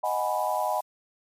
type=chord; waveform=sine; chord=G# minor seventh; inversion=second; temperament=equal; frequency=622.3 / 740 / 830.6 / 987.8 Hz; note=D#5 / F#5 / G#5 / B5; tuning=0 / 0 / 0 / 0 cents; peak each=-30 dBFS; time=0.03-0.81 s; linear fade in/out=10 ms
type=noise; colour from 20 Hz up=blue; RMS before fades=-43 dBFS; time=0.04-0.82 s; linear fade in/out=20 ms
effects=resampled to 32000 Hz